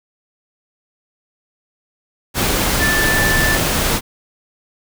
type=tone in noise; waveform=sine; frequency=1760 Hz; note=A6; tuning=in tune; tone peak=-16 dBFS; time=2.78-3.59 s; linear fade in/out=50 ms; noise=pink; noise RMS=-17 dBFS; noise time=2.34-4.01 s; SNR=-2 dB; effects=none